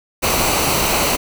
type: noise with comb filter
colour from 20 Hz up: pink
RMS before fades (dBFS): -17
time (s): 0.22-1.17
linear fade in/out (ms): 20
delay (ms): 0.58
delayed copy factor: -0.5
effects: none